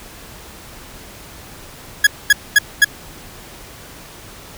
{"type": "tone bursts", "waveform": "40% pulse", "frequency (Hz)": 1670, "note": "G#6", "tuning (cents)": 9, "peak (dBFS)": -5, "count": 4, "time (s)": [2.04, 2.846], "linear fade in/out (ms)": 5, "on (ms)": 29, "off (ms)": 230, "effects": ["pink hiss -38 dBFS RMS until 4.57 s"]}